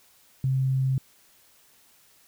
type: tone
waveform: sine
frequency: 132.3 Hz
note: C3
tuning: 20 cents sharp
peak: -21 dBFS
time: 0.44-0.98 s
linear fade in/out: 2 ms
effects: white hiss -59 dBFS RMS until 2.27 s